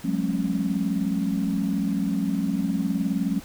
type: tone cluster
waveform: sine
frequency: 179.2 / 198.4 / 217.9 / 272.4 Hz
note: F3 / G3 / A3 / C#4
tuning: +45 / +21 / -17 / -30 cents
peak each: -27 / -27 / -28 / -27 dBFS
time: 0.04-3.4 s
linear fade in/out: 10 ms
effects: tanh soft clip ceiling -12 dBFS + pink hiss -45 dBFS RMS until 3.44 s